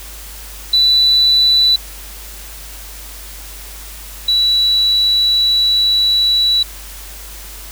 sine tone pair in turn, 3972 / 3933 Hz, B7 / B7, +9 / -8 cents, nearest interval unison, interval 17 cents, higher first, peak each -8 / -10 dBFS, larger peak first, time 0.73-1.76 / 4.28-6.63 s, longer second, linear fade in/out 5 ms, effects added 50 Hz sine -33 dBFS peak until 7.71 s + white hiss -34 dBFS RMS until 7.71 s

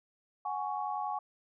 sine chord, F# suspended second, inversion none, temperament equal with one note detuned, 740 / 830.6 / 1114.5 Hz, F#5 / G#5 / C#6, 0 / 0 / +9 cents, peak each -38 / -35 / -38 dBFS, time 0.45-1.19 s, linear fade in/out 5 ms, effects none

